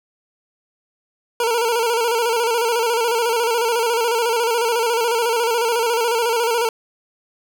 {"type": "tone with vibrato", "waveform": "25% pulse", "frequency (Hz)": 464.8, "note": "A#4", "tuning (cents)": -5, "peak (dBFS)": -13, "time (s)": [1.4, 6.69], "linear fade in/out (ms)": 2, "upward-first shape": "square", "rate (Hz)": 14, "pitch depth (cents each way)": 55, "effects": []}